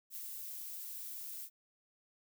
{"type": "noise with ADSR envelope", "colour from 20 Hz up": "violet", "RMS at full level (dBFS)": -43, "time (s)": [0.1, 1.5], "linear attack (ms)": 59, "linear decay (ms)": 30, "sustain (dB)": -2, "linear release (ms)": 64, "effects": []}